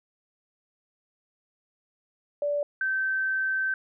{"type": "tone pair in turn", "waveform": "sine", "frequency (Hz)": [581, 1547.6], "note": ["D5", "G6"], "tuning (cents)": [-19, -23], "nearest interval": "octave + perfect fourth", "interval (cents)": 1696, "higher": "second", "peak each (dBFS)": -24, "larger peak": "neither", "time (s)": [[2.42, 2.63], [2.81, 3.74]], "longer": "second", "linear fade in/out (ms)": 2, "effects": []}